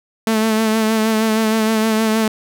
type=tone with vibrato; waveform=sawtooth; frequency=220 Hz; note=A3; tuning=in tune; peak=-10 dBFS; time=0.27-2.28 s; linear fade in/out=2 ms; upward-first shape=sine; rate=6.4 Hz; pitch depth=30 cents each way; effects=none